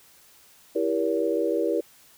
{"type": "chord", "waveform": "sine", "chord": "E diminished seventh", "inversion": "none", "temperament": "just", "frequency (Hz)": [329.6, 395.6, 474.7, 569.6], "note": ["E4", "G4", "Bb4", "Db5"], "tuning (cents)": [0, 16, 31, 47], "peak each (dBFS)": [-27, -28, -26, -29], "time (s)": [0.75, 1.81], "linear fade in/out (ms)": 10, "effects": ["white hiss -55 dBFS RMS until 2.17 s"]}